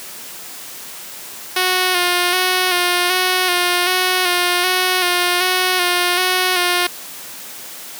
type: tone with vibrato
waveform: 5% pulse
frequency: 361.5 Hz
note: F#4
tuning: 40 cents flat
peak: -3 dBFS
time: 1.56-6.87 s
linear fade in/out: 5 ms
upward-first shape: square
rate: 1.3 Hz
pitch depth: 31 cents each way
effects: white hiss -33 dBFS RMS until 7.99 s + high-pass 150 Hz 12 dB/octave